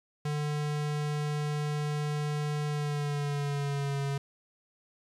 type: tone with pitch glide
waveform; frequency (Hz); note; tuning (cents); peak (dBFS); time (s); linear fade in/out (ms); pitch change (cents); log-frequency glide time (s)
square; 148.7 to 139.55; D3 to C#3; +22 to +12; -30; 0.25-4.18; 5; -110; 2.67-3.99
effects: low-pass 9000 Hz 12 dB/octave + 10-bit